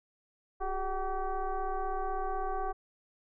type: tone with frequency modulation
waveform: sine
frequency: 370 Hz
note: F#4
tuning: in tune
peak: -30 dBFS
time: 0.6-2.73 s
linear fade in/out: 20 ms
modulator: 388 Hz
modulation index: 1.9
effects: none